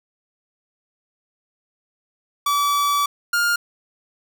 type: tone pair in turn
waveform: 45% pulse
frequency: 1150 / 1410.7 Hz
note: D6 / F6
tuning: -37 / +17 cents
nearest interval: major third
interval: 354 cents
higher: second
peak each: -17 dBFS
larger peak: neither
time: 2.46-3.06 / 3.33-3.56 s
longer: first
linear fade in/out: 5 ms
effects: none